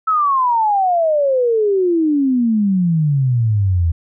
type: exponential sweep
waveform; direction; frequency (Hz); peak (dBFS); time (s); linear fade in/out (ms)
sine; down; 1318.5 to 80.5; -12; 0.07-3.92; 10
effects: none